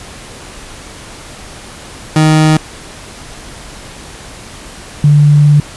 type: tone pair in turn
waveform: 30% pulse / sine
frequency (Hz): 155.7 / 146.96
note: D#3 / D3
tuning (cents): +2 / +2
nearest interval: minor second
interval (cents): 100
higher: first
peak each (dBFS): -3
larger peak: neither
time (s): 2.16-2.57 / 5.04-5.6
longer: second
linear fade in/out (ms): 2
effects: pink hiss -31 dBFS RMS until 5.76 s + resampled to 24000 Hz